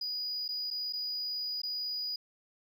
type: tone with dropouts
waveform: sine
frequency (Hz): 4919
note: D#8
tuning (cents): -21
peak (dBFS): -31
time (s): 0.01-2.16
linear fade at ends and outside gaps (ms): 5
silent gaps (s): 0.48-0.488 / 0.704-0.71 / 0.926-0.933 / 1.618-1.633
effects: tanh soft clip ceiling -31 dBFS